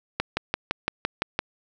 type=click train; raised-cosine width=0.3 ms; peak=-7 dBFS; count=8; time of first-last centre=0.2-1.39 s; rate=5.88 Hz; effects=none